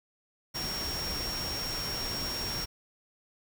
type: tone in noise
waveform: sine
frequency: 5550 Hz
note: F8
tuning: 12 cents flat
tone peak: -34 dBFS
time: 0.54-2.66 s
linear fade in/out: 20 ms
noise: pink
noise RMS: -37 dBFS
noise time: 0.54-2.66 s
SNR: 0 dB
effects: none